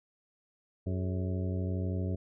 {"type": "harmonic tone with a mistuned harmonic", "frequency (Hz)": 92.5, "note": "F#2", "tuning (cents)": 0, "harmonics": [1, 2, 3, 4, 5, 6, 7], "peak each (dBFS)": [-31, -37, -41, -43, -45, -47, -48], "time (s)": [0.86, 2.16], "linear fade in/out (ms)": 10, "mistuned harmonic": 5, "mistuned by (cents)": -120, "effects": []}